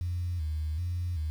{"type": "tone with vibrato", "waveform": "sine", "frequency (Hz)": 82.41, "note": "E2", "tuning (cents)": 0, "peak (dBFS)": -28, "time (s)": [0.01, 1.3], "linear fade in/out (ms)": 0, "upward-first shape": "square", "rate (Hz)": 1.3, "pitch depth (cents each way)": 110, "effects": ["tanh soft clip ceiling -24 dBFS", "9-bit"]}